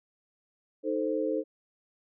sine chord, A diminished, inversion second, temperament equal, 311.1 / 440 / 523.3 Hz, Eb4 / A4 / C5, 0 / 0 / 0 cents, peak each -31 dBFS, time 0.83-1.44 s, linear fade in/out 50 ms, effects none

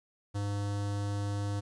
square tone with notch filter, 101.5 Hz, G#2, 39 cents flat, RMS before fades -33 dBFS, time 0.34-1.61 s, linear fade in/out 20 ms, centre 2300 Hz, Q 1.6, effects resampled to 22050 Hz + 12-bit

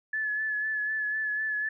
sine tone with vibrato, 1724 Hz, A6, 36 cents flat, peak -27 dBFS, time 0.13-1.69 s, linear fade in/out 5 ms, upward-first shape sine, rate 4 Hz, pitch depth 28 cents each way, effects none

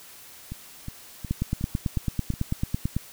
two click trains, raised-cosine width 5 ms, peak -12 / -21 dBFS, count 16 / 6, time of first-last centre 1.31-2.966 / 0.52-2.338 s, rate 9.06 / 2.75 Hz, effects white hiss -47 dBFS RMS until 3.12 s

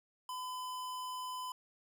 square tone, 1010 Hz, B5, 39 cents sharp, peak -40 dBFS, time 0.29-1.52 s, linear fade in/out 2 ms, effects none

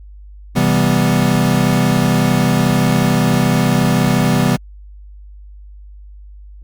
square chord, C major seventh, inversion none, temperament equal, 130.81 / 164.81 / 196 / 246.9 Hz, C3 / E3 / G3 / B3, 0 / 0 / 0 / 0 cents, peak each -18 dBFS, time 0.55-4.57 s, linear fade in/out 20 ms, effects added 50 Hz sine -34 dBFS peak until 6.63 s + Opus 48 kbps

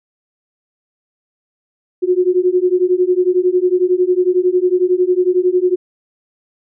sine beating tone pair, 357.8 / 368.8 Hz, F4 / F#4, +42 / -6 cents, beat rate 11 Hz, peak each -14 dBFS, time 2.02-5.76 s, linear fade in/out 20 ms, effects none

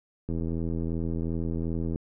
click train, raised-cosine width 3 ms, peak -19 dBFS, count 139, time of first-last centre 0.29-1.959 s, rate 82.7 Hz, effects none

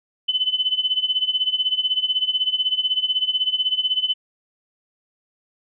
sine tone with tremolo, 3024 Hz, F#7, 37 cents sharp, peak -15 dBFS, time 0.28-4.14 s, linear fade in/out 10 ms, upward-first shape sine, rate 16 Hz, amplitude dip 85%, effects none

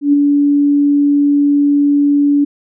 sine tone with ADSR envelope, 287.2 Hz, D4, 39 cents flat, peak -5 dBFS, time 0.01-2.45 s, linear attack 120 ms, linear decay 14 ms, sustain -3 dB, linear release 13 ms, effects none

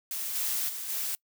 blue noise with level steps, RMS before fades -34 / -30 / -37 / -32 dBFS, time 0.11-1.15 s, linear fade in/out 0 ms, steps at 0.34 / 0.68 / 0.88 s, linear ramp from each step 20 ms, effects noise-tail reverb RT60 0.1 s tail -25 dB re dry

